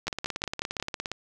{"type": "two click trains", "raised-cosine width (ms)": 0.2, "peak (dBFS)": [-11, -14], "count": [5, 19], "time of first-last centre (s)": [[0.08, 0.799], [0.07, 1.117]], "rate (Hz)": [5.56, 17.2], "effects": []}